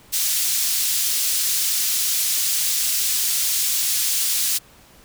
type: high-pass noise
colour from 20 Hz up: pink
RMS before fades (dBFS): -21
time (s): 0.12-4.59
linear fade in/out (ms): 20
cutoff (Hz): 4900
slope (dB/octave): 12
effects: pink hiss -50 dBFS RMS until 5.04 s